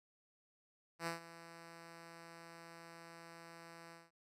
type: tone with ADSR envelope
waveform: 5% pulse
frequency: 167.3 Hz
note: E3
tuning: 26 cents sharp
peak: -26 dBFS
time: 0.99-4.11 s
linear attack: 76 ms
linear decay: 130 ms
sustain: -16 dB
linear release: 190 ms
effects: low-pass 11000 Hz 12 dB/octave